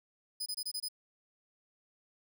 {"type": "tone bursts", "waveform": "sawtooth", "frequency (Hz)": 5000, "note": "D#8", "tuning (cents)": 8, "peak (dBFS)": -32, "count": 6, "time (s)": [0.4, 0.886], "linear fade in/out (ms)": 10, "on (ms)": 61, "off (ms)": 24, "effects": []}